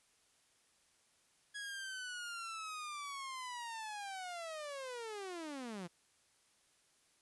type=linear sweep; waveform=sawtooth; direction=down; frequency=1671 to 164.81 Hz; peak=-39 dBFS; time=1.54-5.88 s; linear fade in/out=20 ms; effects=white hiss -72 dBFS RMS until 7.21 s + resampled to 24000 Hz